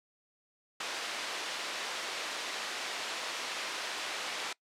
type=band-pass noise; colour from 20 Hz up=white; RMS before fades=-38 dBFS; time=0.8-4.53 s; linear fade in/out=5 ms; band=410 to 4000 Hz; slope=12 dB/octave; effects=noise-tail reverb RT60 0.1 s tail -23 dB re dry + low-pass 11000 Hz 12 dB/octave